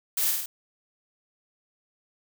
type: noise with echo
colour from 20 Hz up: blue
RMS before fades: -26 dBFS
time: 0.17-0.31 s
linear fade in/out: 5 ms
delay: 50 ms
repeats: 3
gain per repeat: -3 dB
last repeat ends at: 0.46 s
effects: none